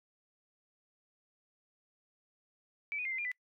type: tone with pitch steps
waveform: sine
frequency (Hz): 2307 / 2473 / 2109 / 2065 / 2404 / 1994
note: D7 / D#7 / C7 / C7 / D7 / B6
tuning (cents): -31 / -11 / +13 / -23 / +40 / +16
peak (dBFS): -34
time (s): 2.92-3.316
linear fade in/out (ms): 0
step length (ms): 66
effects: noise-tail reverb RT60 0.1 s tail -25 dB re dry